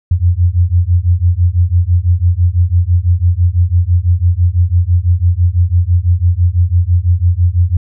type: beating tone pair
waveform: sine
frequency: 85.2 / 91.2 Hz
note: F2 / F#2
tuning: -42 / -24 cents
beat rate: 6 Hz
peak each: -11 dBFS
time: 0.11-7.77 s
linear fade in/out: 5 ms
effects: none